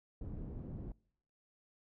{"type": "low-pass noise", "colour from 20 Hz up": "pink", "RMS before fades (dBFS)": -44, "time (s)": [0.21, 0.92], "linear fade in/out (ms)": 2, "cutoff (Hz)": 270, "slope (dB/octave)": 12, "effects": ["noise-tail reverb RT60 0.7 s tail -26 dB re dry"]}